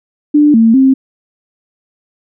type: tone with pitch steps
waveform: sine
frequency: 296.1 / 226 / 265.7 Hz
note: D4 / A3 / C4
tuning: +14 / +47 / +27 cents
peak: -4 dBFS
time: 0.34-0.94 s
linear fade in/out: 10 ms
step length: 200 ms
effects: none